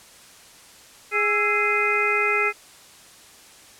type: harmonic tone with a mistuned harmonic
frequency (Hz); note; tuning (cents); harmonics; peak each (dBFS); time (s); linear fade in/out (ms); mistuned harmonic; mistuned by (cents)
415.3; G#4; 0; 1 / 2 / 3 / 4 / 5 / 6; -26 / -33 / -25 / -33 / -23 / -24; 1.11-2.53; 50; 3; +110
effects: white hiss -48 dBFS RMS until 3.79 s + low-pass 10000 Hz 12 dB/octave